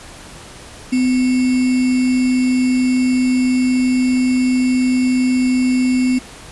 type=tone with sample-and-hold; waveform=sine; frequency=253.9 Hz; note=B3; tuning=48 cents sharp; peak=-12 dBFS; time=0.92-6.19 s; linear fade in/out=10 ms; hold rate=2450 Hz; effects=pink hiss -37 dBFS RMS until 6.51 s + resampled to 24000 Hz